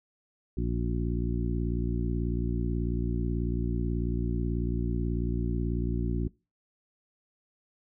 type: harmonic tone with a mistuned harmonic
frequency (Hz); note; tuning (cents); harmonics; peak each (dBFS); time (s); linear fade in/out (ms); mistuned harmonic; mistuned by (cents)
58.27; A#1; 0; 1 / 2 / 3 / 4 / 5 / 6; -30 / -33 / -35 / -36 / -37 / -38; 0.57-6.28; 5; 6; +38
effects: noise-tail reverb RT60 0.3 s tail -23 dB re dry